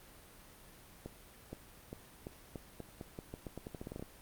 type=accelerating click train; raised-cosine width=2 ms; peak=-29 dBFS; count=19; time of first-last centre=1.06-4.025 s; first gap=470 ms; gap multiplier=0.85; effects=pink hiss -57 dBFS RMS until 4.21 s + Opus 32 kbps